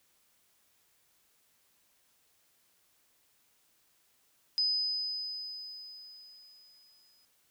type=tone with exponential decay; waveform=sine; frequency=5010 Hz; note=D#8; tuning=11 cents sharp; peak=-25 dBFS; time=4.58-7.25 s; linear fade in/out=0 ms; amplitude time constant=580 ms; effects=white hiss -70 dBFS RMS until 7.5 s